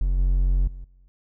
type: tone with level steps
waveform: triangle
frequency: 45 Hz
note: F#1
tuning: 47 cents flat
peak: -17 / -15 / -32 / -49 dBFS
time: 0.01-1.08 s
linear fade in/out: 0 ms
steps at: 0.18 / 0.67 / 0.84 s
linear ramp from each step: 5 ms
effects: none